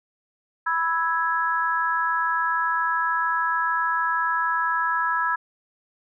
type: chord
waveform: sine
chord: E major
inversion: second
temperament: equal with one note detuned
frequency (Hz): 987.8 / 1314.7 / 1661.2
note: B5 / E6 / G#6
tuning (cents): 0 / -5 / 0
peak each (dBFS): -25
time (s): 0.66-5.36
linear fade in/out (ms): 10
effects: none